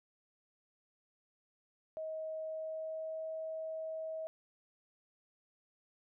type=tone with pitch glide; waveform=sine; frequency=633 to 638.9 Hz; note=D#5 to D#5; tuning=+30 to +46 cents; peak=-38 dBFS; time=1.97-4.27 s; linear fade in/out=0 ms; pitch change=+16 cents; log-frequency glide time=2.41-3.3 s; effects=none